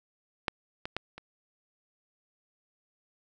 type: clicks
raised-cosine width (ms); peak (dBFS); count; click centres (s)
0.3; -11 / -19 / -15 / -27; 4; 0.482 / 0.855 / 0.966 / 1.18
effects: none